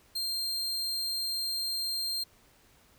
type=tone; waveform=40% pulse; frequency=4186 Hz; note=C8; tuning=in tune; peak=-29 dBFS; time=0.15-2.24 s; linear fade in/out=10 ms; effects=pink hiss -62 dBFS RMS until 2.98 s